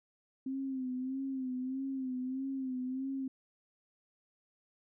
sine tone with vibrato, 261.6 Hz, C4, in tune, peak -34 dBFS, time 0.46-3.28 s, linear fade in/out 5 ms, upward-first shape sine, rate 1.6 Hz, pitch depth 59 cents each way, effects none

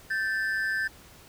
triangle ring-modulated tone, 1657 Hz, G#6, 4 cents flat, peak -21 dBFS, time 0.1-0.88 s, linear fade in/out 10 ms, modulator 103 Hz, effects pink hiss -52 dBFS RMS until 1.28 s

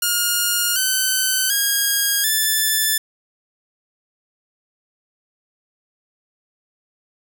5% pulse tone with pitch steps, 1422 / 1524.1 / 1633.4 / 1750.7 Hz, F6 / G6 / G#6 / A6, +31 / -49 / -29 / -9 cents, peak -6 dBFS, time 0.02-2.98 s, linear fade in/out 5 ms, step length 740 ms, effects none

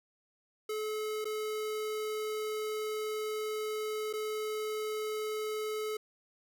square tone with dropouts, 429.8 Hz, A4, 41 cents flat, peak -34 dBFS, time 0.69-5.97 s, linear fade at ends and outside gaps 5 ms, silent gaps 1.245-1.253 / 4.129-4.135 s, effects none

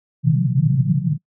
white band-pass noise, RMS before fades -17 dBFS, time 0.23-1.18 s, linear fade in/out 50 ms, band 120 to 180 Hz, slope 96 dB/octave, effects noise-tail reverb RT60 0.1 s tail -25 dB re dry

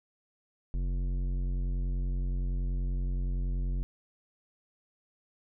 triangle tone with tanh clipping, 45.29 Hz, F#1, 36 cents flat, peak -30 dBFS, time 0.74-3.83 s, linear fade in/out 0 ms, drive 17 dB, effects none

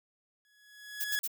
sawtooth tone with exponential growth, 1683 Hz, G#6, 23 cents sharp, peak -25 dBFS, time 0.45-1.19 s, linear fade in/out 0 ms, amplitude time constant 160 ms
violet noise bursts, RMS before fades -33 dBFS, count 3, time 1-1.277 s, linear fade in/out 10 ms, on 45 ms, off 71 ms
effects none

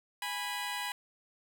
15% pulse tone pair together, 824.1 / 987 Hz, G#5 / B5, -14 / -1 cents, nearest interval minor third, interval 313 cents, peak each -32 / -30 dBFS, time 0.22-0.92 s, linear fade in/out 2 ms, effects none

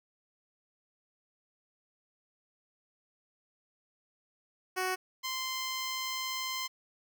10% pulse tone pair in turn, 371.4 / 1040.5 Hz, F#4 / C6, +7 / -10 cents, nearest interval octave + tritone, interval 1783 cents, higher second, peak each -22 / -25 dBFS, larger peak first, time 4.76-4.96 / 5.23-6.68 s, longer second, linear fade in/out 20 ms, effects none

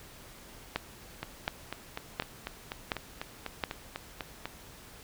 two click trains, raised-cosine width 0.3 ms, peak -13 / -19 dBFS, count 5 / 14, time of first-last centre 0.76-3.638 / 1.23-4.456 s, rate 1.39 / 4.03 Hz, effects pink hiss -51 dBFS RMS until 5.03 s

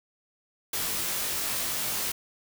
white noise with comb filter, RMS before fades -30 dBFS, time 0.73-2.12 s, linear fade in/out 5 ms, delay 20 ms, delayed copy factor -1, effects none

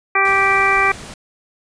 harmonic tone, 390.9 Hz, G4, 5 cents flat, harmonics 1 / 2 / 3 / 4 / 5 / 6, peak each -23 / -21 / -17 / -22 / -19 / -17 dBFS, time 0.15-0.92 s, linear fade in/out 5 ms
pink noise, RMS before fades -34 dBFS, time 0.25-1.14 s, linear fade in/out 2 ms
effects resampled to 22050 Hz

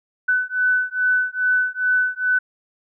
sine beating tone pair, 1500 / 1502.4 Hz, F#6 / F#6, +23 / +26 cents, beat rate 2.4 Hz, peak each -20 dBFS, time 0.28-2.39 s, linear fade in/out 10 ms, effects none

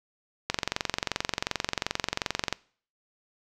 click train, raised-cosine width 0.2 ms, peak -8 dBFS, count 47, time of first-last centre 0.5-2.526 s, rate 22.7 Hz, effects noise-tail reverb RT60 0.5 s tail -23 dB re dry

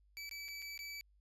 25% pulse tone with dropouts, 2302 Hz, D7, 35 cents flat, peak -40 dBFS, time 0.17-1.01 s, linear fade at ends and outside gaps 0 ms, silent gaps 0.293-0.312 / 0.482-0.486 / 0.62-0.624 / 0.777-0.791 s, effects added 50 Hz sine -66 dBFS peak until 1.2 s + resampled to 32000 Hz

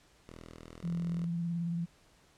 5% pulse tone, 41 Hz, E1, 9 cents flat, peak -37 dBFS, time 0.29-1.26 s, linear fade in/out 0 ms
sine tone with vibrato, 170 Hz, F3, 46 cents flat, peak -31 dBFS, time 0.83-1.86 s, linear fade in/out 20 ms, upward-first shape triangle, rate 18 Hz, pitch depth 36 cents each way
effects pink hiss -64 dBFS RMS until 2.37 s + low-pass 9000 Hz 12 dB/octave

